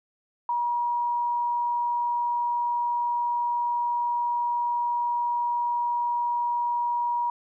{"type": "tone", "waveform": "sine", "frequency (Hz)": 957, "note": "A#5", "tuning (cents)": 45, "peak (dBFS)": -23, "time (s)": [0.49, 7.3], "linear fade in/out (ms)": 2, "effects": []}